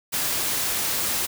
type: noise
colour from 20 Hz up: white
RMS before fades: -25 dBFS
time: 0.12-1.27 s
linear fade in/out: 20 ms
effects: none